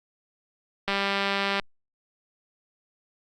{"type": "click train", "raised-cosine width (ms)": 0.3, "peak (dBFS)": -10, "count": 143, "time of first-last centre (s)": [0.88, 1.597], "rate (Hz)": 198, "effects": ["Opus 48 kbps"]}